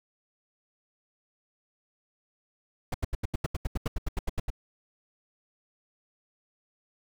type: noise bursts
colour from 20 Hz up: brown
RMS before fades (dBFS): -27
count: 16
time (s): 2.92-4.503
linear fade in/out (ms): 5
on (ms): 23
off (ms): 81
effects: none